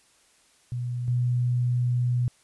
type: tone pair in turn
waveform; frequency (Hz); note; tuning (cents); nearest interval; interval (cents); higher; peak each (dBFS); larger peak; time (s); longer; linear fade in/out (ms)
sine; 122.3 / 122.9; B2 / B2; -16 / -8; unison; 8; second; -27 / -21; second; 0.72-1.08 / 1.08-2.28; second; 0
effects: white hiss -61 dBFS RMS until 2.43 s + resampled to 24000 Hz